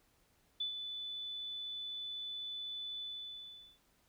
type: tone with ADSR envelope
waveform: sine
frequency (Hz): 3488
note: A7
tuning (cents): -16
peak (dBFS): -33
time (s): 0.6-3.79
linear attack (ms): 8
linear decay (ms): 110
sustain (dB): -7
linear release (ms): 780
effects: pink hiss -72 dBFS RMS until 4.08 s